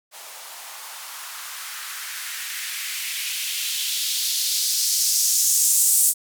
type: noise with band-pass filter sweep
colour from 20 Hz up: violet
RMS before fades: -24 dBFS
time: 0.11-6.14 s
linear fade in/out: 50 ms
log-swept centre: 650 to 8600 Hz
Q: 1.9
effects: none